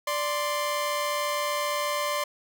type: tone pair together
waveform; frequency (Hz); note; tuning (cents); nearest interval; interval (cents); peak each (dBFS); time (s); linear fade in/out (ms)
sawtooth; 587.3 / 1046.5; D5 / C6; 0 / 0; minor seventh; 1000; -25; 0.07-2.24; 5
effects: none